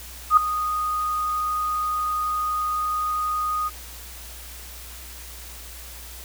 sine tone with ADSR envelope, 1239 Hz, D#6, 8 cents flat, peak -8 dBFS, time 0.3-3.7 s, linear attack 71 ms, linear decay 3 ms, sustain -14 dB, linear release 30 ms, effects added 60 Hz sine -41 dBFS peak until 6.24 s + white hiss -41 dBFS RMS until 6.24 s

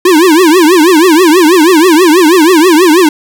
square tone with vibrato, 337.7 Hz, E4, 42 cents sharp, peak -3 dBFS, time 0.05-3.09 s, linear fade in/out 5 ms, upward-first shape triangle, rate 6.2 Hz, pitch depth 250 cents each way, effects none

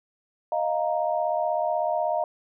sine chord, Eb suspended second, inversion none, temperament equal, 622.3 / 698.5 / 932.3 Hz, Eb5 / F5 / Bb5, 0 / 0 / 0 cents, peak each -26 / -26 / -30 dBFS, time 0.52-2.24 s, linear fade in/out 2 ms, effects none

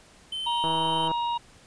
triangle tone, 3078 Hz, G7, 32 cents flat, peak -28 dBFS, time 0.32-1.08 s, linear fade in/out 5 ms
harmonic tone, 945 Hz, A#5, 23 cents sharp, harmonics 1 / 3 / 4, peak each -25 / -39 / -39 dBFS, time 0.46-1.38 s, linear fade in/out 10 ms
click train, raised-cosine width 1 ms, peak -19 dBFS, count 78, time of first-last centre 0.64-1.115 s, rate 162 Hz
effects pink hiss -54 dBFS RMS until 1.66 s + resampled to 22050 Hz

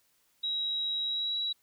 sine tone with pitch glide, 3849 to 3894 Hz, B7 to B7, -45 to -25 cents, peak -29 dBFS, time 0.43-1.53 s, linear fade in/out 10 ms, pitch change +20 cents, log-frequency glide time 1.03-1.37 s, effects white hiss -70 dBFS RMS until 1.62 s

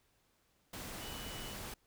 sine tone in noise, 2960 Hz, F#7, in tune, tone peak -50 dBFS, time 1.01-1.54 s, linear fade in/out 5 ms, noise pink, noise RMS -45 dBFS, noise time 0.73-1.74 s, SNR -8 dB, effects pink hiss -74 dBFS RMS until 1.86 s

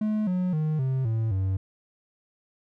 triangle tone with pitch steps, 214 / 182.04 / 154.86 / 131.73 / 112.06 / 95.33 Hz, A3 / F#3 / D#3 / C3 / A2 / G2, -48 / -28 / -8 / +12 / +32 / -48 cents, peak -21 dBFS, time 0.01-1.57 s, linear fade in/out 5 ms, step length 260 ms, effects none

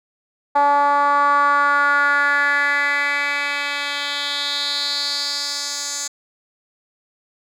10% pulse tone with band-pass filter sweep, 286.4 Hz, D4, 43 cents flat, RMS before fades -19 dBFS, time 0.55-6.08 s, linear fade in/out 10 ms, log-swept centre 850 to 6500 Hz, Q 3.9, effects none

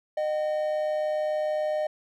triangle tone pair together, 612.1 / 759 Hz, D#5 / F#5, -28 / +44 cents, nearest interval major third, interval 372 cents, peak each -23 / -33 dBFS, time 0.17-1.87 s, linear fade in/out 5 ms, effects none

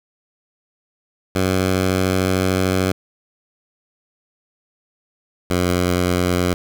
10% pulse tone pair in turn, 93.4 / 89.52 Hz, F#2 / F2, +17 / +43 cents, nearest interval minor second, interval 74 cents, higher first, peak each -8 dBFS, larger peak neither, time 1.35-2.92 / 5.5-6.54 s, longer first, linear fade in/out 5 ms, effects none

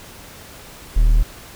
triangle tone, 38.89 Hz, D#1, in tune, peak -8 dBFS, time 0.96-1.23 s, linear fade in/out 10 ms, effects pink hiss -40 dBFS RMS until 1.55 s

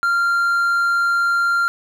triangle tone, 1388 Hz, F6, 11 cents flat, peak -13 dBFS, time 0.03-1.68 s, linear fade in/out 0 ms, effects none

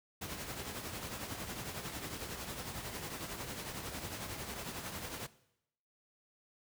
pink noise with tremolo, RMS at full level -40 dBFS, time 0.21-5.27 s, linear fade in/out 10 ms, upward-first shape triangle, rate 11 Hz, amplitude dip 55%, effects noise-tail reverb RT60 0.8 s tail -18 dB re dry + high-pass 60 Hz 12 dB/octave

